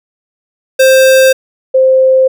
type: tone pair in turn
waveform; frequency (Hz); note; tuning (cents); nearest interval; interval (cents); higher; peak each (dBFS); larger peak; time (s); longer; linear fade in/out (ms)
square / sine; 526 / 523.2; C5 / C5; +9 / 0; unison; 9; first; -4; neither; 0.79-1.33 / 1.74-2.28; neither; 10
effects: none